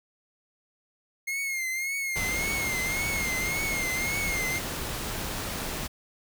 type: tone with vibrato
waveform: 45% pulse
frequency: 2137 Hz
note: C7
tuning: 36 cents sharp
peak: -28 dBFS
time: 1.27-4.59 s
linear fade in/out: 10 ms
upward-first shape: triangle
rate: 1.8 Hz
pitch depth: 78 cents each way
type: noise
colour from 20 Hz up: pink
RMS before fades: -33 dBFS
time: 2.15-5.88 s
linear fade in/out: 20 ms
effects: none